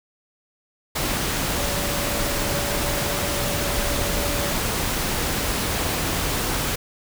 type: tone in noise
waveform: sine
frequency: 574 Hz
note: D5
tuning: 40 cents flat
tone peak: -31 dBFS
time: 1.57-4.52 s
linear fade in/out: 10 ms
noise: pink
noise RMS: -24 dBFS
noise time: 0.95-6.76 s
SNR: -10 dB
effects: none